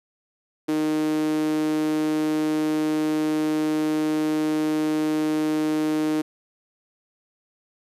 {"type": "tone with high-pass filter", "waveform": "sawtooth", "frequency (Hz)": 154.3, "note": "D#3", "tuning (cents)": -14, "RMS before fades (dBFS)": -23, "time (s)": [0.68, 6.22], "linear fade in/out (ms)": 10, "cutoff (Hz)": 330, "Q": 6.1, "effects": ["resampled to 32000 Hz"]}